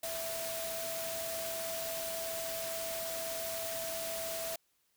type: tone in noise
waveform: sine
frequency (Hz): 659.3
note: E5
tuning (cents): 0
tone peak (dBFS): -39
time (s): 0.03-4.56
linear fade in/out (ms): 5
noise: white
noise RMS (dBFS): -40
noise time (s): 0.03-4.56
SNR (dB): -2
effects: white hiss -75 dBFS RMS until 4.96 s